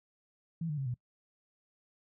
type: tone with pitch steps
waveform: sine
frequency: 165.3 / 149.84 / 135.83 / 123.12 Hz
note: E3 / D3 / C#3 / B2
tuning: +5 / +35 / -35 / -5 cents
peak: -32 dBFS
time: 0.61-0.942 s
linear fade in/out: 5 ms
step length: 83 ms
effects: noise-tail reverb RT60 0.1 s tail -23 dB re dry